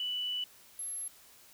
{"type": "tone pair in turn", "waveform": "sine", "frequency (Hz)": [2970, 11107], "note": ["F#7", "F9"], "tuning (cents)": [6, -11], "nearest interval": "octave + major seventh", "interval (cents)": 2283, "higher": "second", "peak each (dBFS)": [-32, -36], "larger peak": "first", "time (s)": [[0, 0.44], [0.79, 1.08]], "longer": "first", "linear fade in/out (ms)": 2, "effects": ["white hiss -58 dBFS RMS until 1.53 s"]}